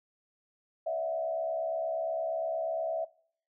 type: tone with frequency modulation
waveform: sine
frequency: 654 Hz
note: E5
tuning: 14 cents flat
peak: -29 dBFS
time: 0.86-3.05 s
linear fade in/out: 10 ms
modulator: 68.5 Hz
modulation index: 0.74
effects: noise-tail reverb RT60 0.6 s tail -23 dB re dry